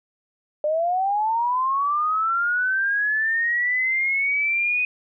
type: linear sweep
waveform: sine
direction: up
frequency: 592 to 2498 Hz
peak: -19 dBFS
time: 0.64-4.85 s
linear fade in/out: 2 ms
effects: none